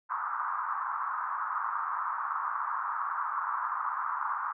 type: band-pass noise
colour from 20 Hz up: white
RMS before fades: -33 dBFS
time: 0.09-4.53 s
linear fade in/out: 20 ms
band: 980 to 1300 Hz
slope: 48 dB/octave
effects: none